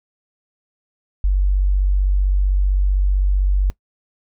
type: tone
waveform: sine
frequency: 47.81 Hz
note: G1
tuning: 43 cents flat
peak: -13 dBFS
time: 1.24-3.7 s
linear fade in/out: 0 ms
effects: noise-tail reverb RT60 0.1 s tail -21 dB re dry